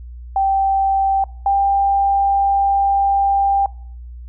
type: tone pair in turn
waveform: sine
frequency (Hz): 780 / 792.7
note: G5 / G5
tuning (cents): -9 / +19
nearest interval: unison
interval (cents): 28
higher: second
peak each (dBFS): -13 / -12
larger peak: second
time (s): 0.36-1.24 / 1.46-3.66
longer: second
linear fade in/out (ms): 2
effects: noise-tail reverb RT60 0.6 s tail -24 dB re dry + added 60 Hz sine -31 dBFS peak until 4.28 s